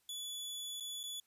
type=tone with dropouts; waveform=sawtooth; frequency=3432 Hz; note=A7; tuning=44 cents flat; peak=-38 dBFS; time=0.09-1.2 s; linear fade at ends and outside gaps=2 ms; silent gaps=0.8-0.806 / 1.032-1.037 s; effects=white hiss -75 dBFS RMS until 1.26 s + resampled to 32000 Hz